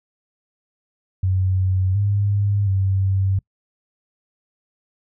sine tone with pitch steps, 93.7 / 101.4 / 96.3 Hz, F#2 / G#2 / G2, +22 / -41 / -30 cents, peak -16 dBFS, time 1.23-3.39 s, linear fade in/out 5 ms, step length 720 ms, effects noise-tail reverb RT60 0.1 s tail -25 dB re dry

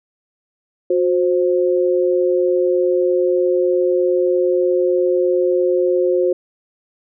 sine tone pair together, 362.8 / 526 Hz, F#4 / C5, -34 / +9 cents, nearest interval tritone, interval 643 cents, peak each -15 / -17 dBFS, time 0.9-6.33 s, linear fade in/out 5 ms, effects none

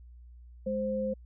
sine tone pair together, 207.7 / 523.3 Hz, G#3 / C5, 0 / 0 cents, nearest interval octave + major third, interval 1600 cents, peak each -33 / -30 dBFS, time 0.66-1.14 s, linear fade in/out 10 ms, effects added 60 Hz sine -48 dBFS peak until 1.25 s

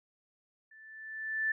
sine tone with level ramp, 1760 Hz, A6, in tune, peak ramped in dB -54 to -26 dBFS, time 0.71-1.52 s, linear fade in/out 5 ms, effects none

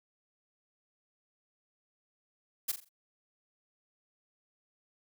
blue noise with echo, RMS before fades -31 dBFS, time 2.68-2.72 s, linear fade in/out 10 ms, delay 43 ms, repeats 4, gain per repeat -9 dB, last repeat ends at 2.892 s, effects none

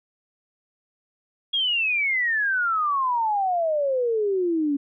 sine exponential sweep, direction down, 3322 to 277.2 Hz, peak -20 dBFS, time 1.53-4.77 s, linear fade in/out 10 ms, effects none

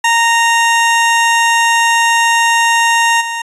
20% pulse tone with level steps, 927 Hz, A#5, 10 cents flat, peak -4 / -13 dBFS, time 0.04-3.42 s, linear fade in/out 5 ms, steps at 3.2 s, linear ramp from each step 20 ms, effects resampled to 24000 Hz

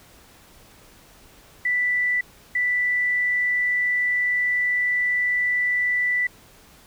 sine tone bursts at uneven times, 1975.5 Hz, B6, in tune, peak -19 dBFS, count 2, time 1.65-2.21 / 2.55-6.27 s, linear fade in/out 5 ms, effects pink hiss -51 dBFS RMS until 6.86 s

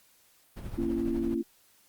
brown noise with tremolo, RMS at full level -36 dBFS, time 0.56-1.35 s, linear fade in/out 10 ms, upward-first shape triangle, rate 12 Hz, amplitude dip 60%
sine chord, A# diminished, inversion none, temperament equal with one note detuned, 233.1 / 277.2 / 338.1 Hz, A#3 / C#4 / E4, 0 / 0 / +44 cents, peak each -32 / -33 / -30 dBFS, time 0.77-1.43 s, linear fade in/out 20 ms
effects white hiss -63 dBFS RMS until 1.88 s + Opus 48 kbps

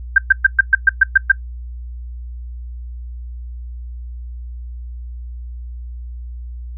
sine tone bursts, 1574 Hz, G6, 7 cents sharp, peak -5 dBFS, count 9, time 0.16-1.318 s, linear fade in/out 5 ms, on 22 ms, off 120 ms, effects noise-tail reverb RT60 0.1 s tail -17 dB re dry + added 60 Hz sine -27 dBFS peak until 6.77 s

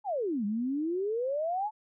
sine exponential two-way sweep, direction down then up, 880 to 198.8 to 880 Hz, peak -28 dBFS, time 0.04-1.71 s, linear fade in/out 50 ms, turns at 0.45 s, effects none

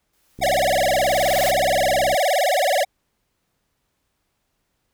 white noise with exponential growth, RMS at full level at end -27 dBFS, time 0.13-1.51 s, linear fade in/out 5 ms, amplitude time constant 300 ms
click train, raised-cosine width 3 ms, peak -23 dBFS, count 116, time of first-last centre 0.39-2.143 s, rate 65.6 Hz
square tone with vibrato, 650 Hz, E5, 24 cents flat, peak -17 dBFS, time 0.41-2.85 s, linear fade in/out 20 ms, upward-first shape sine, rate 19 Hz, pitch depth 280 cents each way
effects pink hiss -72 dBFS RMS until 4.93 s

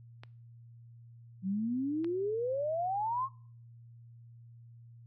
clicks, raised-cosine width 0.3 ms, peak -31 dBFS, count 2, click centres 0.235 / 2.045 s
sine exponential sweep, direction up, 181.6 to 1100 Hz, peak -30 dBFS, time 1.42-3.29 s, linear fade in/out 50 ms
effects noise-tail reverb RT60 0.5 s tail -23 dB re dry + added 117 Hz sine -51 dBFS peak until 5.06 s

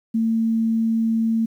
sine tone, 225.5 Hz, A3, 43 cents sharp, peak -17 dBFS, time 0.14-1.46 s, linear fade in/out 10 ms, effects 9-bit

